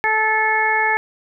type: harmonic tone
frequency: 435.5 Hz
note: A4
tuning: 18 cents flat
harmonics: 1 / 2 / 3 / 4 / 5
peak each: -27 / -19 / -30 / -19 / -21 dBFS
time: 0.04-0.97 s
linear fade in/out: 0 ms
effects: none